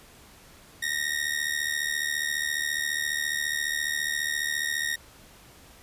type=ring-modulated tone; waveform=sawtooth; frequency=1864.7 Hz; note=A#6; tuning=in tune; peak=-20 dBFS; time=0.82-4.96 s; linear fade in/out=10 ms; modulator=37.3 Hz; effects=pink hiss -52 dBFS RMS until 5.82 s + resampled to 32000 Hz